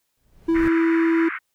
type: noise with exponential growth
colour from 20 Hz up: brown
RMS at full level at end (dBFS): -28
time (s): 0.17-0.68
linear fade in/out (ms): 1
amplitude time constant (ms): 110
type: tone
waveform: triangle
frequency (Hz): 329.6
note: E4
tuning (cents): 0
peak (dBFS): -14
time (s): 0.48-1.29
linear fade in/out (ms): 10
type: band-pass noise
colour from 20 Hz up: white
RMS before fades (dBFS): -30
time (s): 0.54-1.39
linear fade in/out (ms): 20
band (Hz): 1200 to 2100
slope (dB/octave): 48
effects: white hiss -73 dBFS RMS until 1.54 s